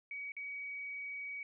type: tone with dropouts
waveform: sine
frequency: 2263 Hz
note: C#7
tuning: 35 cents sharp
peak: -40 dBFS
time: 0.11-1.43 s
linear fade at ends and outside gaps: 2 ms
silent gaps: 0.32-0.366 s
effects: none